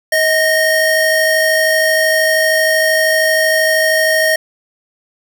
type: tone pair together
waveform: square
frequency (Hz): 633 / 1846.1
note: D#5 / A#6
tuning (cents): +30 / -17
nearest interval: octave + perfect fifth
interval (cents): 1853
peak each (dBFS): -14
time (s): 0.12-4.36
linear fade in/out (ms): 5
effects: none